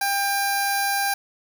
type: tone with notch filter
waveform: 10% pulse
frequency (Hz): 797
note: G5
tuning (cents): +28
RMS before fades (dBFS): -23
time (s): 0.01-1.14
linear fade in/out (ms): 5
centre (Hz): 3100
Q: 0.76
effects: 7-bit